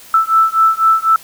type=beating tone pair; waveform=sine; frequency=1318.5 / 1322.5 Hz; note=E6 / E6; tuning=0 / +5 cents; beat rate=4 Hz; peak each=-12 dBFS; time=0.14-1.16 s; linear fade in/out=2 ms; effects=white hiss -39 dBFS RMS until 1.23 s